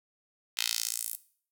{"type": "tone with high-pass filter sweep", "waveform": "10% pulse", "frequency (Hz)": 57, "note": "A#1", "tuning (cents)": -38, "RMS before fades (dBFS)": -33, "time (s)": [0.57, 1.16], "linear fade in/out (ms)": 10, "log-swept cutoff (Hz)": [3100, 12000], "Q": 1.5, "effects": ["noise-tail reverb RT60 0.5 s tail -17 dB re dry"]}